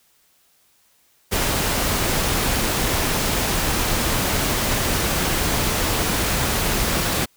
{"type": "noise", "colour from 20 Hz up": "pink", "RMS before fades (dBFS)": -21, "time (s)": [1.31, 7.26], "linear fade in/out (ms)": 20, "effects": ["white hiss -60 dBFS RMS until 7.36 s"]}